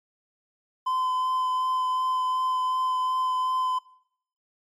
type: tone with vibrato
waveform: triangle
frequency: 1023 Hz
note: C6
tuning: 39 cents flat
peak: -21 dBFS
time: 0.86-3.79 s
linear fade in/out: 10 ms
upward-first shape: sine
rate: 2.7 Hz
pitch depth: 9 cents each way
effects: noise-tail reverb RT60 0.7 s tail -22 dB re dry + MP3 64 kbps